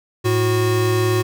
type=tone pair together; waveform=square; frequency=108.87 / 365.6 Hz; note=A2 / F#4; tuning=-18 / -21 cents; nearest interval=octave + major sixth; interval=2097 cents; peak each=-19 dBFS; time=0.24-1.23 s; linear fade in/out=20 ms; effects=none